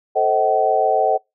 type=chord; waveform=sine; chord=A diminished seventh; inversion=none; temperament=just; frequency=440 / 528 / 633.6 / 760.3 Hz; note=A4 / C5 / Eb5 / Gb5; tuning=0 / +16 / +31 / +47 cents; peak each=-21 / -22 / -20 / -17 dBFS; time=0.15-1.18 s; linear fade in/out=20 ms; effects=noise-tail reverb RT60 0.2 s tail -26 dB re dry